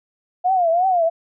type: tone with vibrato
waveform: sine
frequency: 708 Hz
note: F5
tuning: 23 cents sharp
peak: -14 dBFS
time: 0.44-1.1 s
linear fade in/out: 20 ms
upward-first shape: triangle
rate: 2.9 Hz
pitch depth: 160 cents each way
effects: none